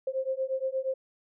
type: beating tone pair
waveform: sine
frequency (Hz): 523.3 / 531.8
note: C5 / C5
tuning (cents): 0 / +28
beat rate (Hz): 8.5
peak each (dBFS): -31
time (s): 0.07-0.94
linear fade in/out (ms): 5
effects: none